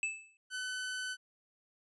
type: tone with exponential decay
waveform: square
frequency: 2625 Hz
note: E7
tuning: 8 cents flat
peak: -30 dBFS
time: 0.03-0.37 s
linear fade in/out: 1 ms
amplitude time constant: 73 ms
type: tone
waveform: sawtooth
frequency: 1509 Hz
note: F#6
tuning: 34 cents sharp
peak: -33 dBFS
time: 0.5-1.17 s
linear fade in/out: 50 ms
effects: resampled to 24000 Hz